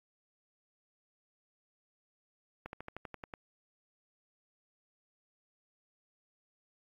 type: slowing click train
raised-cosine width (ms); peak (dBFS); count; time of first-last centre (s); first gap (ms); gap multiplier
0.5; -27; 9; 2.66-3.338; 71; 1.05
effects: AAC 64 kbps